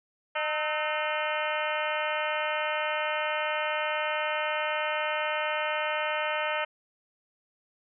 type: harmonic tone with a mistuned harmonic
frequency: 304.1 Hz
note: D#4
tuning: 40 cents flat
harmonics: 2 / 3 / 4 / 5 / 6 / 7 / 8 / 9 / 10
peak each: -32 / -34 / -35 / -36 / -37 / -37 / -38 / -39 / -39 dBFS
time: 0.35-6.65 s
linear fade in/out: 10 ms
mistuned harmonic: 4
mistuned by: +94 cents
effects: none